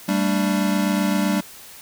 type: chord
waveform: square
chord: G suspended second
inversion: none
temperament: equal with one note detuned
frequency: 196 / 223.8 / 293.7 Hz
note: G3 / A3 / D4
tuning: 0 / +30 / 0 cents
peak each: -21 / -26 / -25 dBFS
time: 0.08-1.41 s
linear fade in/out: 10 ms
effects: white hiss -42 dBFS RMS until 1.81 s